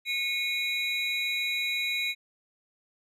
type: tone cluster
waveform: triangle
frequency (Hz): 2180 / 2454 / 3873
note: C#7 / D#7 / B7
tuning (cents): -29 / -25 / -35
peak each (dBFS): -30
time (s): 0.05-2.15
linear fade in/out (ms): 50
effects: none